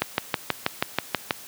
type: click train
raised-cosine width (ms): 0.3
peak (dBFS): -4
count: 9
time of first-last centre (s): 0.02-1.308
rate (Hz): 6.21
effects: white hiss -43 dBFS RMS until 1.47 s + high-pass 100 Hz 12 dB/octave